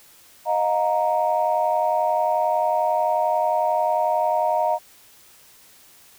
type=chord; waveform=sine; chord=Eb suspended second; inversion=none; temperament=equal with one note detuned; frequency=622.3 / 713.5 / 932.3 Hz; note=Eb5 / F5 / Bb5; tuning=0 / +37 / 0 cents; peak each=-22 dBFS; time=0.45-4.79 s; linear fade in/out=50 ms; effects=tanh soft clip ceiling -9 dBFS + white hiss -51 dBFS RMS until 6.18 s

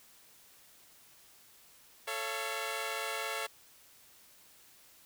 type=chord; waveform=10% pulse; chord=A augmented; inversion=none; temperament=equal with one note detuned; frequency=440 / 554.4 / 682.1 Hz; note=A4 / C#5 / E#5; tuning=0 / 0 / -41 cents; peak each=-31 / -31 / -31 dBFS; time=2.07-3.47 s; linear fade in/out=10 ms; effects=white hiss -60 dBFS RMS until 5.05 s

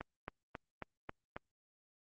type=click train; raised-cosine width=0.5 ms; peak=-26 dBFS; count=6; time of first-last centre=0.01-1.365 s; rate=3.69 Hz; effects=Opus 32 kbps

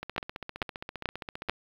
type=two click trains; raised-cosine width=0.3 ms; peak=-10 / -20 dBFS; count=4 / 23; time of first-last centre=0.18-1.496 / 0.03-1.487 s; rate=2.28 / 15.1 Hz; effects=low-pass 4000 Hz 12 dB/octave + 8-bit

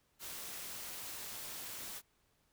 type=noise with amplitude modulation; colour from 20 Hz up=white; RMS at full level=-43 dBFS; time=0.19-2.02 s; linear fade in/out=50 ms; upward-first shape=sine; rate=238 Hz; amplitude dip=50%; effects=pink hiss -75 dBFS RMS until 2.52 s

